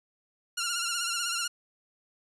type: tone with vibrato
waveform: 10% pulse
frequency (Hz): 1396.9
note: F6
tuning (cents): 0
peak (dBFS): -20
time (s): 0.57-1.48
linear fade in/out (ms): 10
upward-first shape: sine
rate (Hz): 16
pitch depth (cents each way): 54
effects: resampled to 32000 Hz